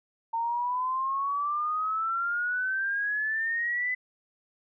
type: exponential sweep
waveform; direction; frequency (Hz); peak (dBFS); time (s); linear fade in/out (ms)
sine; up; 909 to 2017; -26; 0.33-3.95; 10
effects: none